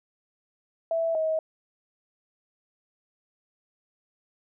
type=tone pair in turn; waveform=sine; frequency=659.3 / 635.1 Hz; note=E5 / D#5; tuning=0 / +35 cents; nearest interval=minor second; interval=65 cents; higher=first; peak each=-23 dBFS; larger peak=neither; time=0.91-1.15 / 1.15-1.39 s; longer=neither; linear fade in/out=2 ms; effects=none